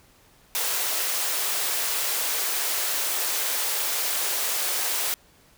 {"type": "high-pass noise", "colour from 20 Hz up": "white", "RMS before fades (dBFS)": -26, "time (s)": [0.55, 5.14], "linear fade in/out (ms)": 0, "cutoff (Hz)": 390, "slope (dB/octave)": 24, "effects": ["pink hiss -57 dBFS RMS until 5.57 s"]}